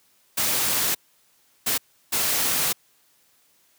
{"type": "noise bursts at uneven times", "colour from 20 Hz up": "white", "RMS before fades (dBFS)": -23, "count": 3, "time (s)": [[0.37, 0.95], [1.66, 1.78], [2.12, 2.73]], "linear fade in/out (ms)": 10, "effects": ["white hiss -62 dBFS RMS until 3.78 s", "high-pass 80 Hz 12 dB/octave"]}